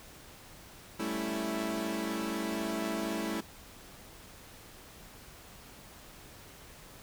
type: chord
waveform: sawtooth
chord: A dominant seventh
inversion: third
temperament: equal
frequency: 196 / 220 / 277.2 / 329.6 Hz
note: G3 / A3 / C#4 / E4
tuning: 0 / 0 / 0 / 0 cents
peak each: -36 / -33 / -37 / -32 dBFS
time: 0.99-3.41 s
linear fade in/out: 10 ms
effects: pink hiss -52 dBFS RMS until 7.02 s